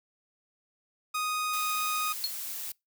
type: tone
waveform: sawtooth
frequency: 1244.5 Hz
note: D#6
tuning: in tune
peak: -25 dBFS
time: 1.14-2.13 s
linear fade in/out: 10 ms
type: noise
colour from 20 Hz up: blue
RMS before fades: -37 dBFS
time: 1.53-2.72 s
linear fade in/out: 5 ms
type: tone with exponential decay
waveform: triangle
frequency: 4300 Hz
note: C8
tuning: 47 cents sharp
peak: -22 dBFS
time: 2.24-2.34 s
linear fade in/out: 0 ms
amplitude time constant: 20 ms
effects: noise-tail reverb RT60 0.2 s tail -25 dB re dry